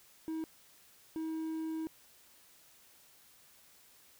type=tone bursts at uneven times; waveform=triangle; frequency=319.6 Hz; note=D#4; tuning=47 cents sharp; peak=-33 dBFS; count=2; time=0.28-0.44 / 1.16-1.87 s; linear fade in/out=0 ms; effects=white hiss -62 dBFS RMS until 4.19 s